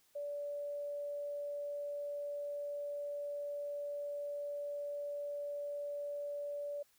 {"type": "tone", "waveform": "sine", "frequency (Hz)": 578, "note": "D5", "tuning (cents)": -28, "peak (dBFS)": -38, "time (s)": [0.15, 6.83], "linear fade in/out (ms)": 10, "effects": ["white hiss -71 dBFS RMS until 6.98 s"]}